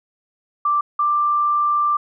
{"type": "tone pair in turn", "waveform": "sine", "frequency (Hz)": [1174.7, 1181.1], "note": ["D6", "D6"], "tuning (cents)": [0, 9], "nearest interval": "unison", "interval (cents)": 9, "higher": "second", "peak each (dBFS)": -15, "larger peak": "neither", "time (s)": [[0.65, 0.81], [0.99, 1.97]], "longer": "second", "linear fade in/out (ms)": 5, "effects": []}